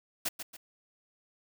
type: noise with echo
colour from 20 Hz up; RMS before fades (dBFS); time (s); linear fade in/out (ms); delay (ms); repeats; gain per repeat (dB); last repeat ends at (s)
white; -31; 0.25-0.29; 10; 140; 2; -8; 0.57
effects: none